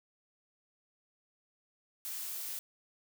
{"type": "noise", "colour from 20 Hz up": "blue", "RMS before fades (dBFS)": -40, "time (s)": [2.05, 2.59], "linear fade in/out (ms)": 0, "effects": []}